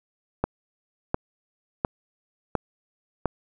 click train, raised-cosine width 1 ms, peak -8 dBFS, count 5, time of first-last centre 0.44-3.257 s, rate 1.42 Hz, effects none

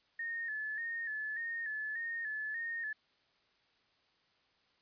sine tone with vibrato, 1785 Hz, A6, 24 cents sharp, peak -36 dBFS, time 0.19-2.93 s, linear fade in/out 5 ms, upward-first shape square, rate 1.7 Hz, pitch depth 57 cents each way, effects white hiss -72 dBFS RMS until 4.81 s + resampled to 11025 Hz

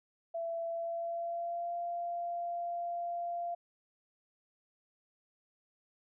sine tone with pitch glide, 669 to 691.8 Hz, E5 to F5, +25 to -17 cents, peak -34 dBFS, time 0.34-3.55 s, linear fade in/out 10 ms, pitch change +58 cents, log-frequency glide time 0.66-1.75 s, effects none

